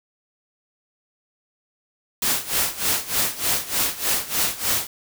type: noise with tremolo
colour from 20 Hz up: white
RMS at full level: -20 dBFS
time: 2.22-4.87 s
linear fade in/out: 2 ms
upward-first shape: sine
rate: 3.3 Hz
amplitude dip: 85%
effects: none